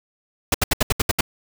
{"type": "noise bursts", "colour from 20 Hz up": "pink", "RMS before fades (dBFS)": -17, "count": 8, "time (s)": [0.52, 1.209], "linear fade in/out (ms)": 5, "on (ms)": 24, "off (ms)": 71, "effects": []}